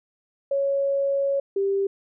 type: tone pair in turn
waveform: sine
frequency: 554.4 / 393.7 Hz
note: C#5 / G4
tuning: 0 / +8 cents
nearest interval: tritone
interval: 592 cents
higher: first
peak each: -20 dBFS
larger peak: neither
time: 0.51-1.4 / 1.56-1.87 s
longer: first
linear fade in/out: 5 ms
effects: none